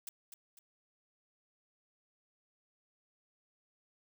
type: noise with echo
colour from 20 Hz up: blue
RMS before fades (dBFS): -43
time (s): 0.07-0.09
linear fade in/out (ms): 2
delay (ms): 250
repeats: 2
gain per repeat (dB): -7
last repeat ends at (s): 0.59
effects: none